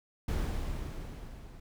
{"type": "noise with level ramp", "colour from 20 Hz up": "brown", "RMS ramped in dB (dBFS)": [-30, -49], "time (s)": [0.28, 1.6], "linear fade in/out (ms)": 5, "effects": []}